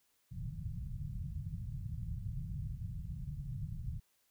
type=low-pass noise; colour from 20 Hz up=white; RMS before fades=-41 dBFS; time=0.31-4 s; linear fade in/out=10 ms; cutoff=160 Hz; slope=48 dB/octave; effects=white hiss -75 dBFS RMS until 4.3 s